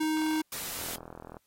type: tone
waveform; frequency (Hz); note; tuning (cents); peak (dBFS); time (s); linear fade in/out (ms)
square; 312.2; D#4; +6; -27; 0-0.42; 10
type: noise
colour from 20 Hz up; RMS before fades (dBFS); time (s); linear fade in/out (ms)
white; -37; 0.52-0.96; 5
type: click train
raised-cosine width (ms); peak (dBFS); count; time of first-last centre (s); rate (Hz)
1; -29; 25; 0.79-1.368; 41.5
effects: white hiss -73 dBFS RMS until 1.46 s + AAC 48 kbps